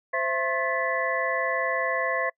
sine tone cluster, 522 / 667 / 1071 / 1740 / 1986 Hz, C5 / E5 / C6 / A6 / B6, -4 / +20 / +40 / -20 / +9 cents, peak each -30 dBFS, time 0.13-2.3 s, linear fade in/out 10 ms, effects noise-tail reverb RT60 0.1 s tail -26 dB re dry

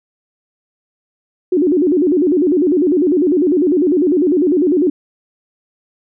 sine tone with vibrato, 325.3 Hz, E4, 23 cents flat, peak -10 dBFS, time 1.52-4.9 s, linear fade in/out 5 ms, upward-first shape square, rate 10 Hz, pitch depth 200 cents each way, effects none

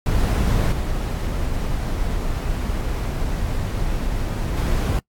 brown noise with level steps, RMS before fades -18 / -23 / -19 dBFS, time 0.06-4.99 s, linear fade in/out 2 ms, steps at 0.72 / 4.57 s, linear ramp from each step 2 ms, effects noise-tail reverb RT60 0.1 s tail -22 dB re dry + AAC 64 kbps

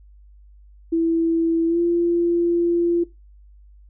sine tone with pitch glide, 330.4 to 343.2 Hz, E4 to F4, +4 to -30 cents, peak -16 dBFS, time 0.92-3.04 s, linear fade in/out 10 ms, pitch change +66 cents, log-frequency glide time 1.67-1.79 s, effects noise-tail reverb RT60 0.2 s tail -17 dB re dry + added 50 Hz sine -45 dBFS peak until 3.89 s

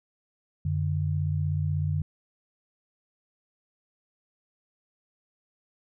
sine tone pair together, 92.1 / 148.41 Hz, F#2 / D3, -7 / +19 cents, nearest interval minor sixth, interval 826 cents, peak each -27 dBFS, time 0.65-2.02 s, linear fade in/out 5 ms, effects none

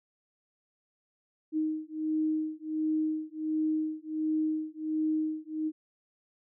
sine beating tone pair, 311.1 / 312.5 Hz, D#4 / D#4, 0 / +8 cents, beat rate 1.4 Hz, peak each -31 dBFS, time 1.52-5.72 s, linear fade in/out 50 ms, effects none

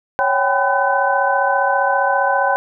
sine tone cluster, 555 / 768 / 803 / 1006 / 1514 Hz, C#5 / G5 / G5 / B5 / F#6, +2 / -36 / +41 / +32 / +39 cents, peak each -20 dBFS, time 0.19-2.56 s, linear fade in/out 0 ms, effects none

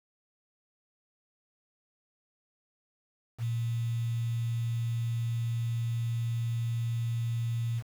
sine tone with quantisation, 116.54 Hz, A#2, in tune, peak -28 dBFS, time 3.38-7.83 s, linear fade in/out 50 ms, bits 8, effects none

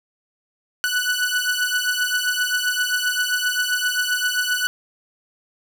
sawtooth beating tone pair, 1480 / 1487.6 Hz, F#6 / F#6, 0 / +9 cents, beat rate 7.6 Hz, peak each -19 dBFS, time 0.84-4.67 s, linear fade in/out 0 ms, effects 9-bit

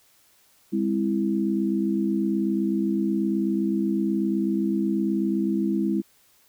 sine chord, Ab augmented, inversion none, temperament equal with one note detuned, 202.7 / 261.6 / 329.6 Hz, Ab3 / C4 / E4, -42 / 0 / 0 cents, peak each -24 / -29 / -25 dBFS, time 0.72-6.02 s, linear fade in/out 20 ms, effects white hiss -60 dBFS RMS until 6.48 s

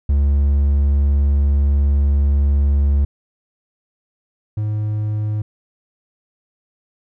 triangle tone pair in turn, 70.7 / 106.33 Hz, C#2 / G#2, +35 / +41 cents, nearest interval perfect fifth, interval 706 cents, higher second, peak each -10 / -16 dBFS, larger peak first, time 0.09-3.05 / 4.57-5.42 s, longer first, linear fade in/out 5 ms, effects none

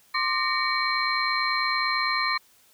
sine tone cluster, 1057 / 1186 / 1842 / 2263 / 4138 Hz, C6 / D6 / A#6 / C#7 / C8, +17 / +17 / -21 / +35 / -20 cents, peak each -29 dBFS, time 0.14-2.38 s, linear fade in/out 10 ms, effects white hiss -59 dBFS RMS until 2.73 s

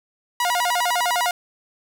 sawtooth tone with vibrato, 830.6 Hz, G#5, in tune, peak -15 dBFS, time 0.4-1.31 s, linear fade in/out 2 ms, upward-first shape square, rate 9.9 Hz, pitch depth 270 cents each way, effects none

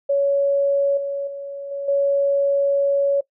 sine tone with level steps, 560 Hz, C#5, 18 cents sharp, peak -15 / -22 / -28 / -24 / -15 dBFS, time 0.09-3.21 s, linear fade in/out 10 ms, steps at 0.97 / 1.27 / 1.71 / 1.88 s, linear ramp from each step 5 ms, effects noise-tail reverb RT60 0.1 s tail -20 dB re dry

